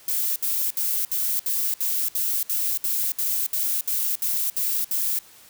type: noise bursts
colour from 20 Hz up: violet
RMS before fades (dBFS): -24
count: 15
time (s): 0.08-5.19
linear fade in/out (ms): 2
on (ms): 280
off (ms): 65
effects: white hiss -50 dBFS RMS until 5.49 s